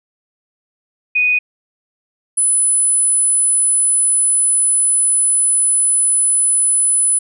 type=tone pair in turn; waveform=sine; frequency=2484 / 10022 Hz; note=D#7 / D#9; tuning=-3 / +11 cents; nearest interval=2 octaves; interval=2414 cents; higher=second; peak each=-11 dBFS; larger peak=neither; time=1.15-1.39 / 2.37-7.19 s; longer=second; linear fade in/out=10 ms; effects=none